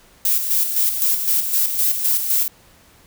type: noise with tremolo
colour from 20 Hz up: violet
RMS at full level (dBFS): -17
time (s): 0.25-2.48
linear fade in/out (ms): 2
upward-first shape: square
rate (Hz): 3.9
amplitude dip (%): 50
effects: pink hiss -51 dBFS RMS until 3.06 s